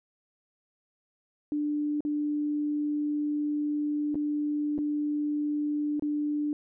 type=tone with dropouts; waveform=sine; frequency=296.1 Hz; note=D4; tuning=14 cents sharp; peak=-26 dBFS; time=1.52-6.53 s; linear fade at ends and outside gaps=1 ms; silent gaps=2.006-2.05 / 4.145-4.154 / 4.78-4.787 / 5.996-6.023 s; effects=none